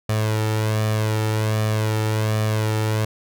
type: tone with flanger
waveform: sawtooth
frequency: 108.5 Hz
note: A2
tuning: 24 cents flat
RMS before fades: -21 dBFS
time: 0.09-3.05 s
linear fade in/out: 5 ms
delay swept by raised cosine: 1.7 to 2.24 ms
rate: 1.3 Hz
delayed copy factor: +0.6
effects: none